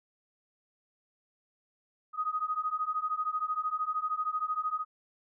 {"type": "beating tone pair", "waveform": "sine", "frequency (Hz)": [1244, 1257], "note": ["D#6", "D#6"], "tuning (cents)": [-1, 17], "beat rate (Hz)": 13, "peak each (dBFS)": [-33, -32], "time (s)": [2.13, 4.85], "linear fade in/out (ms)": 50, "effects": []}